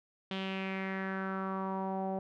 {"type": "tone with low-pass filter sweep", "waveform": "sawtooth", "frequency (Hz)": 191.3, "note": "G3", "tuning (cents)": -42, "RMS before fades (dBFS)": -36, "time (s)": [0.31, 2.19], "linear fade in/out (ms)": 2, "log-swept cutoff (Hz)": [3300, 680], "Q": 4, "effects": []}